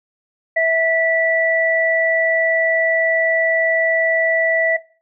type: tone pair together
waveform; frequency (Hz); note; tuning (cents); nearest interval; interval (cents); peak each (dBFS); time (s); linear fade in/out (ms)
sine; 654.7 / 1962; E5 / B6; -12 / -12; octave + perfect fifth; 1900; -16; 0.56-4.77; 10
effects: noise-tail reverb RT60 0.4 s tail -18 dB re dry